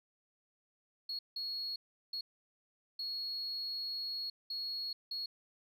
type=tone bursts at uneven times; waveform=sine; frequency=4325 Hz; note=C#8; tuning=43 cents flat; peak=-35 dBFS; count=6; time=1.09-1.19 / 1.36-1.76 / 2.13-2.21 / 2.99-4.3 / 4.5-4.93 / 5.11-5.26 s; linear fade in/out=5 ms; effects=tanh soft clip ceiling -34 dBFS